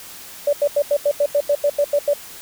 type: tone bursts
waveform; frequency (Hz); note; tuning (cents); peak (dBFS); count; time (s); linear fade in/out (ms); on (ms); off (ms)
sine; 578; D5; -28; -13; 12; 0.47-2.136; 5; 60; 86
effects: white hiss -38 dBFS RMS until 2.41 s